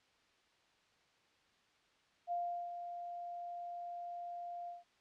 sine tone with ADSR envelope, 698.5 Hz, F5, in tune, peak -34 dBFS, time 2.27-4.84 s, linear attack 47 ms, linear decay 380 ms, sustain -8 dB, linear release 160 ms, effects white hiss -71 dBFS RMS until 5 s + low-pass 4000 Hz 12 dB/octave

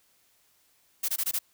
blue noise bursts, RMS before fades -28 dBFS, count 5, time 1.03-1.39 s, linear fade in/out 10 ms, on 56 ms, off 20 ms, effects white hiss -66 dBFS RMS until 1.53 s

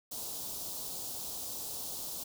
white band-stop noise, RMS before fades -40 dBFS, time 0.11-2.24 s, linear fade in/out 10 ms, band 980 to 3700 Hz, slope 24 dB/octave, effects none

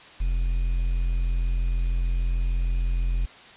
triangle tone with quantisation, 43.22 Hz, F1, 17 cents flat, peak -19 dBFS, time 0.2-3.26 s, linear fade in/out 10 ms, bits 8, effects white hiss -47 dBFS RMS until 3.56 s + resampled to 8000 Hz

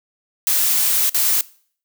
blue noise with dropouts, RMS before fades -17 dBFS, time 0.47-1.41 s, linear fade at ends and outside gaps 1 ms, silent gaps 1.095-1.145 s, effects noise-tail reverb RT60 0.5 s tail -21 dB re dry

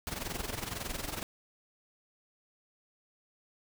pink noise with amplitude modulation, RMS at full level -35 dBFS, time 0.07-1.23 s, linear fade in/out 0 ms, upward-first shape sine, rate 21.8 Hz, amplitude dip 75%, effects none

